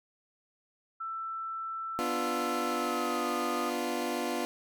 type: tone with pitch glide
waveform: sine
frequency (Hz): 1330 to 1233.8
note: E6 to D#6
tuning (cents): +15 to -15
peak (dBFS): -34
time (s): 1-3.7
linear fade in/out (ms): 10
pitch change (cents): -130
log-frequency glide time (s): 2.67-3.3
type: chord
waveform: 20% pulse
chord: B diminished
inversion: none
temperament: equal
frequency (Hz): 246.9 / 293.7 / 349.2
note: B3 / D4 / F4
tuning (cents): 0 / 0 / 0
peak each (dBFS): -30 / -32 / -29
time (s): 1.99-4.45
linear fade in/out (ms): 0
effects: none